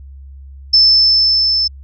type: tone with level ramp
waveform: sine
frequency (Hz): 5274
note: E8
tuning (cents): 0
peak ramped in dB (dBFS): -5 to -12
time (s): 0.73-1.68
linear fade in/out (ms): 10
effects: added 68 Hz sine -32 dBFS peak until 1.83 s